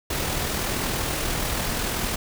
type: noise with amplitude modulation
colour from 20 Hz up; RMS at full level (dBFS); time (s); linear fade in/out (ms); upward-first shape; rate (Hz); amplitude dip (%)
pink; -25; 0.1-2.16; 5; sine; 40.8; 30
effects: none